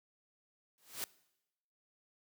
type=noise with exponential growth; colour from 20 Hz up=white; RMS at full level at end=-36 dBFS; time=0.78-1.04 s; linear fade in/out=0 ms; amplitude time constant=56 ms; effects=noise-tail reverb RT60 0.9 s tail -21 dB re dry + high-pass 100 Hz 12 dB/octave